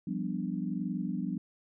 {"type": "chord", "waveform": "sine", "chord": "G dominant seventh", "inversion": "third", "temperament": "equal", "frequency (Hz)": [174.61, 196, 246.9, 293.7], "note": ["F3", "G3", "B3", "D4"], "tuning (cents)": [0, 0, 0, 0], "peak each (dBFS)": [-36, -35, -37, -39], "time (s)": [0.07, 1.38], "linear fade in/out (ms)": 5, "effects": []}